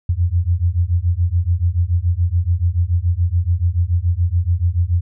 sine beating tone pair, 83.9 / 90.9 Hz, E2 / F#2, +31 / -30 cents, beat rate 7 Hz, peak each -17 dBFS, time 0.09-5.01 s, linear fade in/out 5 ms, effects none

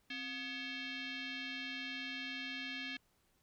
sine tone with frequency modulation, 263.6 Hz, C4, 13 cents sharp, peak -40 dBFS, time 0.1-2.97 s, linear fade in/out 5 ms, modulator 979 Hz, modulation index 3.6, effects pink hiss -75 dBFS RMS until 3.42 s

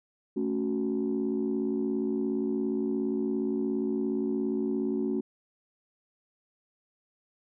sine chord, F# minor, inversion first, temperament equal, 220 / 277.2 / 370 Hz, A3 / C#4 / F#4, 0 / 0 / 0 cents, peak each -30 dBFS, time 0.36-5.21 s, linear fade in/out 10 ms, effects tanh soft clip ceiling -20 dBFS

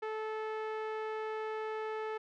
sawtooth tone with low-pass filter, 435.6 Hz, A4, 17 cents flat, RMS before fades -38 dBFS, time 0.02-2.18 s, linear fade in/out 10 ms, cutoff 1900 Hz, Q 0.96, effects none

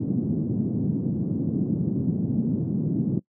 white band-pass noise, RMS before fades -25 dBFS, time 0-3.2 s, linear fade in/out 20 ms, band 130 to 250 Hz, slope 24 dB/octave, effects noise-tail reverb RT60 0.1 s tail -24 dB re dry

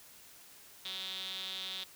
sawtooth tone with band-pass filter, 188.8 Hz, F#3, 35 cents sharp, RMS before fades -41 dBFS, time 0.85-1.84 s, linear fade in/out 5 ms, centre 3600 Hz, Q 7.8, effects white hiss -56 dBFS RMS until 1.95 s

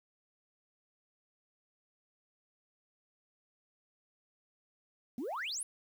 sine exponential sweep, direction up, 220 to 11170 Hz, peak -34 dBFS, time 5.18-5.63 s, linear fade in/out 2 ms, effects tanh soft clip ceiling -33 dBFS + 10-bit

